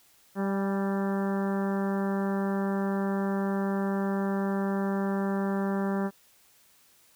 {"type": "harmonic tone with a mistuned harmonic", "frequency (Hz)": 196, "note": "G3", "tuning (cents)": 0, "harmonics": [1, 2, 3, 4, 5, 6, 7, 8, 9], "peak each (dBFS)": [-27, -33, -37, -39, -41, -43, -44, -45, -46], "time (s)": [0.35, 6.11], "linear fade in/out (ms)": 50, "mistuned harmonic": 4, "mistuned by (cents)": 24, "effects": ["white hiss -61 dBFS RMS until 7.15 s"]}